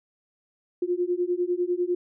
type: beating tone pair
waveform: sine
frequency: 350 / 360 Hz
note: F4 / F#4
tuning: +4 / -47 cents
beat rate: 10 Hz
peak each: -26 dBFS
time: 0.82-1.95 s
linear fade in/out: 5 ms
effects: none